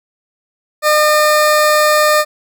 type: tone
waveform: 20% pulse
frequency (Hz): 606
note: D#5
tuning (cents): -46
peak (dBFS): -4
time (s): 0.82-2.25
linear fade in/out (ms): 50
effects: none